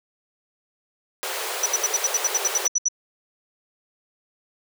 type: high-pass noise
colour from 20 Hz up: pink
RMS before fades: -29 dBFS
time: 1.23-2.67 s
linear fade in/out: 0 ms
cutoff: 370 Hz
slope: 96 dB/octave
type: tone bursts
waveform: sine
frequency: 5920 Hz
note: F#8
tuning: in tune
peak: -17 dBFS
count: 13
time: 1.63-2.885 s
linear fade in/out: 5 ms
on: 31 ms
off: 71 ms
effects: none